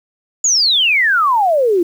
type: exponential sweep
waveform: sine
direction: down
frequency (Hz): 7050 to 330.2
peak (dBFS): -10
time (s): 0.44-1.83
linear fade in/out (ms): 5
effects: 7-bit